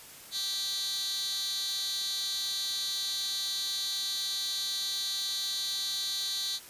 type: tone with high-pass filter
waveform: 15% pulse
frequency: 392 Hz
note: G4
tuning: in tune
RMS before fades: -33 dBFS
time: 0.31-6.6 s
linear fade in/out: 50 ms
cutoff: 4100 Hz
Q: 4
effects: white hiss -49 dBFS RMS until 6.69 s + resampled to 32000 Hz